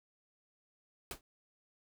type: noise with exponential decay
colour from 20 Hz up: pink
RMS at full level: -36 dBFS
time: 1.11-1.21 s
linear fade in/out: 1 ms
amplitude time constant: 21 ms
effects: none